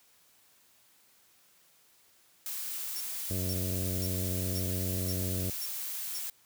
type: noise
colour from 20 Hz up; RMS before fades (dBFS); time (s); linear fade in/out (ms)
blue; -37; 2.46-6.3; 2
type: tone bursts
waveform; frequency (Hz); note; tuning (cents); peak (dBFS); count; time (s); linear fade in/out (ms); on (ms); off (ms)
sawtooth; 5500; F8; -27; -35; 7; 2.96-6.187; 0; 41; 490
type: harmonic tone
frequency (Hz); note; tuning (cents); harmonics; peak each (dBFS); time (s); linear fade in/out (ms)
92; F#2; -9; 1 / 2 / 3 / 4 / 5 / 6 / 7; -32 / -38 / -42 / -44 / -46 / -48 / -49; 3.3-5.5; 5
effects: white hiss -64 dBFS RMS until 6.45 s + high-pass 60 Hz 12 dB/octave